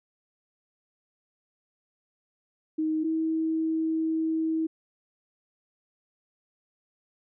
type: tone pair in turn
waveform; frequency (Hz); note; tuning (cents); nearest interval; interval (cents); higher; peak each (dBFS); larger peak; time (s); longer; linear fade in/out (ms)
sine; 313.6 / 320.7; D#4 / E4; +14 / -48; unison; 38; second; -24; neither; 2.78-3.04 / 3.04-4.67; second; 10
effects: none